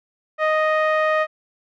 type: tone with low-pass filter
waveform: sawtooth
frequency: 622.3 Hz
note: D#5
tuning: in tune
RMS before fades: -19 dBFS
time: 0.38-1.27 s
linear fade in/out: 50 ms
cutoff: 1800 Hz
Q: 1.9
effects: none